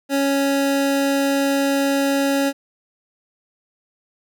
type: tone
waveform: 25% pulse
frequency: 277.2 Hz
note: C#4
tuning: in tune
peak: -13 dBFS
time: 0.09-2.53 s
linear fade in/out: 50 ms
effects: none